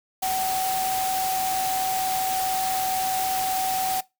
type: tone in noise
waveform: sine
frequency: 756 Hz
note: F#5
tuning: 37 cents sharp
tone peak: -24 dBFS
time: 0.22-4.01 s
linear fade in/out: 10 ms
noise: white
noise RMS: -30 dBFS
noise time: 0.22-4.01 s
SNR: +3 dB
effects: noise-tail reverb RT60 0.2 s tail -20 dB re dry